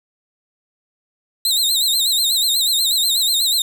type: tone with vibrato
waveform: sawtooth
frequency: 3912 Hz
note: B7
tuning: 17 cents flat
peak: -12 dBFS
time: 1.45-3.62 s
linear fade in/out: 2 ms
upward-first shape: sine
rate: 8.2 Hz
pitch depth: 120 cents each way
effects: none